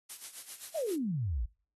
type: noise with tremolo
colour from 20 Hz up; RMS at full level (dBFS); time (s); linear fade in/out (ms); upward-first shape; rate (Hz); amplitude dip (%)
blue; -41; 0.09-0.97; 10; sine; 7.6; 75
type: exponential sweep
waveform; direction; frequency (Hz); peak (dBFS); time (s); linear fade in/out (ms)
sine; down; 681 to 49; -30; 0.75-1.46; 10
effects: noise-tail reverb RT60 0.4 s tail -23 dB re dry + AAC 32 kbps